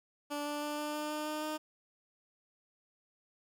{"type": "tone with pitch steps", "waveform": "15% pulse", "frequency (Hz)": [291.7, 293.9, 296.1, 298.3, 300.6, 302.9, 305.1, 307.4], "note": ["D4", "D4", "D4", "D4", "D4", "D#4", "D#4", "D#4"], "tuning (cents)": [-12, 1, 14, 27, 40, -46, -34, -21], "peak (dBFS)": -29, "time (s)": [0.3, 1.58], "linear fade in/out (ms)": 20, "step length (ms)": 160, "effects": []}